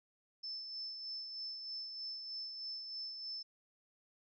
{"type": "tone with tremolo", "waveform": "sine", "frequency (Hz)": 5274, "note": "E8", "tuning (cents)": 0, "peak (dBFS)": -40, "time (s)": [0.43, 3.43], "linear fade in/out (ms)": 10, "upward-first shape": "sine", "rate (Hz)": 3.2, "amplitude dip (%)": 40, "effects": []}